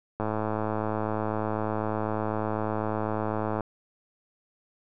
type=click train; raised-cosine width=1 ms; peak=-15 dBFS; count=369; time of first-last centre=0.2-3.607 s; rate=108 Hz; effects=none